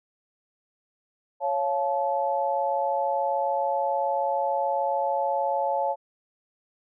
sine chord, Db augmented, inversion none, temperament just, 554.4 / 693 / 866.2 Hz, Db5 / F5 / A5, 0 / -14 / -27 cents, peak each -27 / -29 / -26 dBFS, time 1.4-5.96 s, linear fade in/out 50 ms, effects none

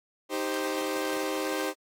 sawtooth chord, C minor, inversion first, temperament equal, 311.1 / 392 / 523.3 Hz, Eb4 / G4 / C5, 0 / 0 / 0 cents, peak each -29 dBFS, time 0.29-1.74 s, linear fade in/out 50 ms, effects AAC 64 kbps

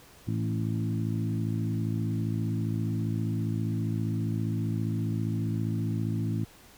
harmonic tone with a mistuned harmonic, 55 Hz, A1, in tune, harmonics 2 / 3 / 4 / 5 / 6, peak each -29 / -33 / -35 / -37 / -39 dBFS, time 0.27-6.45 s, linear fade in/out 10 ms, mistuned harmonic 4, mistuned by +19 cents, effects pink hiss -54 dBFS RMS until 6.77 s

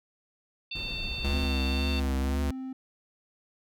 harmonic tone, 897 Hz, A5, 33 cents sharp, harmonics 3 / 4 / 5, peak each -36 / -38 / -40 dBFS, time 0.71-2 s, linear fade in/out 5 ms
brown noise, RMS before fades -37 dBFS, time 0.75-1.46 s, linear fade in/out 5 ms
square tone with vibrato, 69.3 Hz, C#2, in tune, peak -27 dBFS, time 1.24-2.51 s, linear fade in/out 5 ms, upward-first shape triangle, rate 1.9 Hz, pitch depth 68 cents each way
triangle tone, 261.6 Hz, C4, in tune, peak -32 dBFS, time 1.33-2.73 s, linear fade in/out 5 ms
effects none

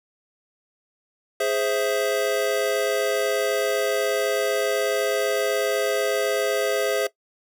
square chord, Ab augmented, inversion none, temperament equal, 415.3 / 523.3 / 659.3 Hz, Ab4 / C5 / E5, 0 / 0 / 0 cents, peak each -26 dBFS, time 1.4-7.07 s, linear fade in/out 5 ms, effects noise-tail reverb RT60 0.1 s tail -18 dB re dry

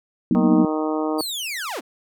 sine chord, B major seventh, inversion second, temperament equal with one note detuned, 185 / 233.1 / 246.9 / 312.6 Hz, F#3 / A#3 / B3 / D#4, 0 / 0 / 0 / +8 cents, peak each -20 dBFS, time 0.31-0.65 s, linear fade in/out 2 ms
harmonic tone, 155.2 Hz, D#3, 4 cents flat, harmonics 2 / 3 / 4 / 5 / 6 / 7 / 8, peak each -23 / -27 / -29 / -31 / -33 / -34 / -35 dBFS, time 0.35-1.21 s, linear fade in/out 0 ms
sawtooth linear sweep, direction down, 4699 to 190 Hz, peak -23 dBFS, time 1.18-1.81 s, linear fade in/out 20 ms
effects none

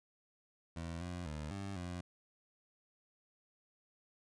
20% pulse tone with pitch steps, 83.5 / 88.5 / 75.8 / 98.6 / 88.7 Hz, E2 / F2 / D#2 / G2 / F2, +23 / +23 / -45 / +11 / +27 cents, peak -36 dBFS, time 0.76-2.01 s, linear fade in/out 5 ms, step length 250 ms, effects resampled to 22050 Hz

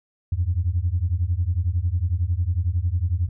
sine beating tone pair, 82.41 / 93.41 Hz, E2 / F#2, 0 / +17 cents, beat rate 11 Hz, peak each -22 dBFS, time 0.32-3.29 s, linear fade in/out 5 ms, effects tanh soft clip ceiling -12 dBFS

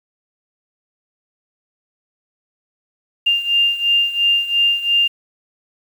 sine beating tone pair, 2798 / 2800.9 Hz, F7 / F7, +3 / +4 cents, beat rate 2.9 Hz, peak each -15 / -19 dBFS, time 3.26-5.08 s, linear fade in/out 10 ms, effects 7-bit

